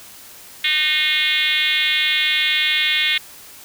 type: tone with frequency modulation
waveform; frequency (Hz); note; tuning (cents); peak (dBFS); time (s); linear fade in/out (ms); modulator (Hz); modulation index
sine; 2794; F7; 0; -15; 0.64-3.18; 5; 319; 3.1
effects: white hiss -41 dBFS RMS until 3.64 s